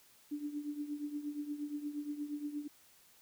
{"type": "tone with tremolo", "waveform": "sine", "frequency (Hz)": 293.7, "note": "D4", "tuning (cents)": 0, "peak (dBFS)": -34, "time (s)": [0.31, 2.68], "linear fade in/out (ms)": 10, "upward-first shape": "triangle", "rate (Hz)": 8.5, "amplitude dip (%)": 80, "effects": ["white hiss -64 dBFS RMS until 3.21 s"]}